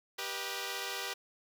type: chord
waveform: 5% pulse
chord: G augmented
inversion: none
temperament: equal with one note detuned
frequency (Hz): 392 / 485.7 / 622.3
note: G4 / B4 / D#5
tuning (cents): 0 / -29 / 0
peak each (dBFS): -28 / -28 / -34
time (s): 0.18-1.14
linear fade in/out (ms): 10
effects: none